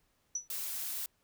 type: tone with exponential decay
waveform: sine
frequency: 5920 Hz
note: F#8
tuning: in tune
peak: -29 dBFS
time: 0.35-0.48 s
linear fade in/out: 5 ms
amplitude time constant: 28 ms
type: noise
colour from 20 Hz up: blue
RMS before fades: -38 dBFS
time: 0.5-1.06 s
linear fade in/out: 2 ms
effects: pink hiss -74 dBFS RMS until 1.23 s